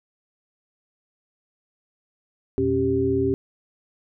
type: tone cluster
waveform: sine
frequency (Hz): 86.6 / 122.1 / 272.8 / 391.5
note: F2 / B2 / C#4 / G4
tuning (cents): -14 / -19 / -28 / -2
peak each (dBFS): -30 / -29 / -24 / -21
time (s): 2.58-3.34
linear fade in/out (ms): 0
effects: none